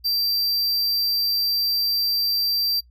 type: tone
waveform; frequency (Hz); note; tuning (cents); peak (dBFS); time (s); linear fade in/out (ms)
square; 4699; D8; 0; -20; 0.04-2.81; 20
effects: noise-tail reverb RT60 0.1 s tail -22 dB re dry + added 60 Hz sine -50 dBFS peak until 2.9 s